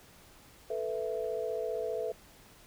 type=chord; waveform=sine; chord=A suspended second; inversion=none; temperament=just; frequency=440 / 495 / 660 Hz; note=A4 / B4 / E5; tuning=0 / +4 / +2 cents; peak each=-35 / -36 / -37 dBFS; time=0.7-2.12 s; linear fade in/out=5 ms; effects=pink hiss -57 dBFS RMS until 2.66 s